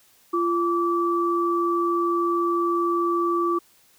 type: tone pair together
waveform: sine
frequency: 344.2 / 1157.7 Hz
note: F4 / D6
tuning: -25 / -25 cents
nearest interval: octave + major sixth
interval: 2100 cents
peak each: -22 / -23 dBFS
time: 0.33-3.59 s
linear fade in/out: 10 ms
effects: white hiss -58 dBFS RMS until 3.98 s